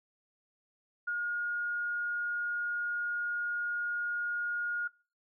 sine tone, 1430 Hz, F6, 41 cents sharp, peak -30 dBFS, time 1.07-4.88 s, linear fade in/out 10 ms, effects noise-tail reverb RT60 0.4 s tail -25 dB re dry

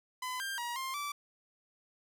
sawtooth tone with pitch steps, 1011 / 1591 / 954 / 1057 / 1161 Hz, B5 / G6 / A#5 / C6 / D6, +40 / +25 / +40 / +17 / -20 cents, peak -32 dBFS, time 0.22-1.12 s, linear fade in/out 5 ms, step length 180 ms, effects none

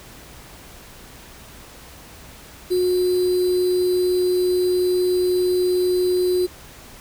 sine tone with sample-and-hold, 362.1 Hz, F#4, 37 cents flat, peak -16 dBFS, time 2.7-6.47 s, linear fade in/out 20 ms, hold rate 4410 Hz, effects added 60 Hz sine -50 dBFS peak until 7 s + pink hiss -43 dBFS RMS until 7 s

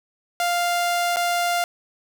sawtooth tone with dropouts, 698.5 Hz, F5, in tune, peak -16 dBFS, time 0.4-1.64 s, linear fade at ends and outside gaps 1 ms, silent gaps 1.161-1.168 s, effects none

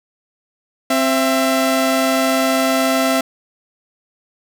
sawtooth tone pair together, 263.3 / 668.1 Hz, C4 / E5, +11 / +23 cents, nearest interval octave + major third, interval 1612 cents, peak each -13 dBFS, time 0.9-3.21 s, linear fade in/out 5 ms, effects none

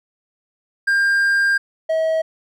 triangle tone pair in turn, 1600 / 641.6 Hz, G6 / E5, +35 / -47 cents, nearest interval octave + major third, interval 1582 cents, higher first, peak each -12 / -14 dBFS, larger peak first, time 0.87-1.58 / 1.89-2.22 s, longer first, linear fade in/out 10 ms, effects none

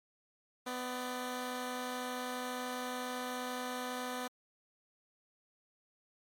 10% pulse tone pair together, 250.4 / 595 Hz, B3 / D5, +24 / +22 cents, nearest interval octave + minor third, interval 1498 cents, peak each -29 / -39 dBFS, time 0.66-4.28 s, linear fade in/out 10 ms, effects MP3 64 kbps

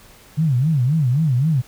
sine tone with vibrato, 140.7 Hz, C#3, 26 cents sharp, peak -14 dBFS, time 0.37-1.62 s, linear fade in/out 20 ms, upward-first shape sine, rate 3.8 Hz, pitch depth 260 cents each way, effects pink hiss -47 dBFS RMS until 1.67 s

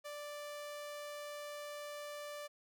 sawtooth tone, 587.3 Hz, D5, in tune, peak -40 dBFS, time 0.04-2.48 s, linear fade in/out 20 ms, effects none

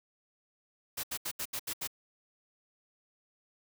white noise bursts, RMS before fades -36 dBFS, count 7, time 0.97-1.875 s, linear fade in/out 10 ms, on 65 ms, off 75 ms, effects none

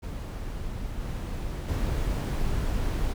brown noise with level steps, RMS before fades -34 / -32 / -27 dBFS, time 0.02-3.14 s, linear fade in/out 20 ms, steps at 1 / 1.68 s, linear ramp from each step 10 ms, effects none

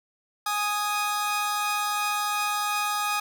sawtooth tone pair together, 830.6 / 1244.5 Hz, G#5 / D#6, 0 / 0 cents, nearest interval perfect fifth, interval 700 cents, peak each -25 / -23 dBFS, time 0.46-3.2 s, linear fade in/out 5 ms, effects none

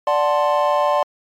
triangle chord, D dominant seventh, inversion none, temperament equal, 587.3 / 740 / 880 / 1046.5 Hz, D5 / F#5 / A5 / C6, 0 / 0 / 0 / 0 cents, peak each -16 / -21 / -20 / -18 dBFS, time 0.07-1.03 s, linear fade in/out 2 ms, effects MP3 96 kbps

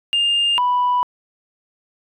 sine tone pair in turn, 2811 / 986.7 Hz, F7 / B5, +11 / -2 cents, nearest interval octave + tritone, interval 1813 cents, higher first, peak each -13 / -13 dBFS, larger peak neither, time 0.13-0.58 / 0.58-1.03 s, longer neither, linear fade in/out 0 ms, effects tanh soft clip ceiling -12 dBFS

